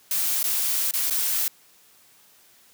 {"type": "noise with dropouts", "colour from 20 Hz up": "blue", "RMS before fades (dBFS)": -24, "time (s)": [0.11, 1.48], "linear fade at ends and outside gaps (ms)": 2, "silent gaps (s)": [[0.43, 0.44], [0.911, 0.937], [1.1, 1.107]], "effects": ["white hiss -56 dBFS RMS until 2.73 s", "high-pass 80 Hz 12 dB/octave"]}